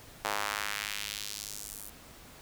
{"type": "tone with high-pass filter sweep", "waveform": "square", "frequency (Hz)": 51.7, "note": "G#1", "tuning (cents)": -7, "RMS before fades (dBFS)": -37, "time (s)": [0.24, 1.9], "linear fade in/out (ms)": 10, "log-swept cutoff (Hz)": [780, 11000], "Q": 1.2, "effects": ["pink hiss -52 dBFS RMS until 2.41 s"]}